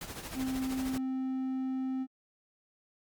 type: noise with tremolo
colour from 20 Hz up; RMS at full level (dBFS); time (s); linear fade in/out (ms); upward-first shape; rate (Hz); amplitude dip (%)
pink; -40; 0.01-0.98; 2; sine; 13; 60
type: tone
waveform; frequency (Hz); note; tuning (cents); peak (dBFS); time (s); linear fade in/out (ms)
triangle; 261.6; C4; 0; -29; 0.34-2.07; 50
effects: Opus 48 kbps